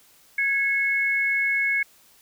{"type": "tone pair together", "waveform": "sine", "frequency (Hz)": [1661.2, 2189], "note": ["G#6", "C#7"], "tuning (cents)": [0, -22], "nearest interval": "perfect fourth", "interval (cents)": 478, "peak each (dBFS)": [-26, -21], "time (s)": [0.38, 1.83], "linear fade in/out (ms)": 5, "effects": ["white hiss -56 dBFS RMS until 2.21 s"]}